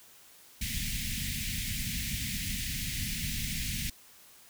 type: band-stop noise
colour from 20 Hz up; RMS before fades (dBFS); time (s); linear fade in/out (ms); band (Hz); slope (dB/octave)
pink; -34; 0.61-3.9; 5; 240 to 1900; 48
effects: white hiss -56 dBFS RMS until 4.49 s